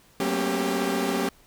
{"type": "tone cluster", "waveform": "sawtooth", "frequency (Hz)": [187.9, 225, 239.5, 272.1, 394.3], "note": ["F#3", "A3", "A#3", "C#4", "G4"], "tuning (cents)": [27, 39, 47, -32, 10], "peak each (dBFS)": [-27, -29, -29, -25, -24], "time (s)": [0.2, 1.29], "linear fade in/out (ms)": 2, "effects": ["pink hiss -57 dBFS RMS until 1.46 s"]}